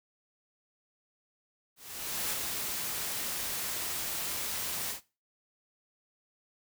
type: noise with ADSR envelope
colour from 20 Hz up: white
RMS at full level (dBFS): -32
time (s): 1.76-5.01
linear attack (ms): 560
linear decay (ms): 24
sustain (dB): -3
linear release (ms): 110
effects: noise-tail reverb RT60 0.3 s tail -19 dB re dry